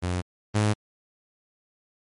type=tone pair in turn; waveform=sawtooth; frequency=89.7 / 105.94 Hz; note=F2 / G#2; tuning=+47 / +35 cents; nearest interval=minor third; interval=288 cents; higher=second; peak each=-21 / -16 dBFS; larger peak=second; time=0.02-0.22 / 0.54-0.74 s; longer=neither; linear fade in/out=20 ms; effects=MP3 48 kbps